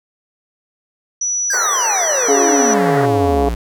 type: tone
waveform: sine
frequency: 5900 Hz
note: F#8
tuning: 6 cents flat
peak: -16 dBFS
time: 1.21-2.74 s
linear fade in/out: 5 ms
type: exponential sweep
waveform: square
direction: down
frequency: 1654 to 55 Hz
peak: -19 dBFS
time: 1.5-3.55 s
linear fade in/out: 5 ms
type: band-pass noise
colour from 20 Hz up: white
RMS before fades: -24 dBFS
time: 1.53-3.06 s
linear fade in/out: 5 ms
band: 370 to 2000 Hz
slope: 96 dB/octave
type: harmonic tone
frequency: 140.3 Hz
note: C#3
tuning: 21 cents sharp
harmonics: 2 / 3 / 4 / 5 / 6 / 7 / 8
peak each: -20 / -16 / -26 / -18 / -28 / -31 / -32 dBFS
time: 2.28-3.49 s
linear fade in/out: 5 ms
effects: none